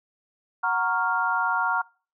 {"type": "chord", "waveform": "sine", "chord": "Gb major seventh", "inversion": "none", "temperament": "equal", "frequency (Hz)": [740, 932.3, 1108.7, 1396.9], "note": ["Gb5", "Bb5", "Db6", "F6"], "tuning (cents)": [0, 0, 0, 0], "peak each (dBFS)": [-30, -26, -29, -25], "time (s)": [0.63, 1.82], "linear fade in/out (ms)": 10, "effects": ["noise-tail reverb RT60 0.4 s tail -25 dB re dry"]}